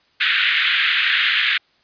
pink band-pass noise, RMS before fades -18 dBFS, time 0.2-1.58 s, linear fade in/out 10 ms, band 1500 to 3700 Hz, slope 48 dB/octave, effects white hiss -59 dBFS RMS until 1.83 s + resampled to 11025 Hz

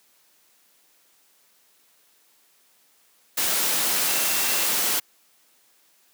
sine tone in noise, 2700 Hz, E7, 41 cents sharp, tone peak -34 dBFS, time 4.08-4.66 s, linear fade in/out 10 ms, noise white, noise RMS -23 dBFS, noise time 3.37-5 s, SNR -14 dB, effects white hiss -61 dBFS RMS until 6.13 s + high-pass 200 Hz 12 dB/octave

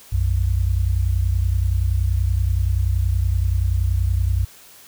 sine tone pair together, 61.3 / 91.85 Hz, B1 / F#2, -12 / -12 cents, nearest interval perfect fifth, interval 700 cents, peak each -19 dBFS, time 0.12-4.45 s, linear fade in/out 10 ms, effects white hiss -46 dBFS RMS until 4.87 s

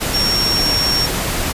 sine tone in noise, 5520 Hz, F8, 21 cents flat, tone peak -15 dBFS, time 0.13-1.07 s, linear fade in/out 20 ms, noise pink, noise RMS -20 dBFS, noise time 0-1.53 s, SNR +2 dB, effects resampled to 32000 Hz

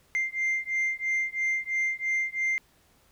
sine beating tone pair, 2093 / 2096 Hz, C7 / C7, 0 / +2 cents, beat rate 3 Hz, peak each -27 dBFS, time 0.15-2.58 s, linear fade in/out 0 ms, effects tanh soft clip ceiling -22 dBFS + pink hiss -63 dBFS RMS until 3.11 s

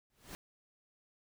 pink noise with exponential growth, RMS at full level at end -43 dBFS, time 0.1-0.35 s, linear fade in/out 0 ms, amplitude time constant 54 ms, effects none

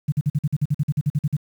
sine tone bursts, 146.83 Hz, D3, in tune, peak -16 dBFS, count 15, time 0.08-1.368 s, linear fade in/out 10 ms, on 42 ms, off 47 ms, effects 8-bit

